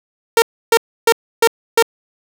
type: tone bursts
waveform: sawtooth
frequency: 459.1 Hz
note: A#4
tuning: 26 cents flat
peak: -4 dBFS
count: 5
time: 0.37-1.825 s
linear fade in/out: 2 ms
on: 51 ms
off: 300 ms
effects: none